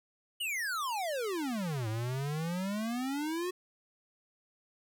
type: exponential two-way sweep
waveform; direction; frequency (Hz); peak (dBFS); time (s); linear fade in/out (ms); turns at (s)
square; down then up; 3008 to 107 to 371.1; -33; 0.4-3.51; 10; 1.88
effects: none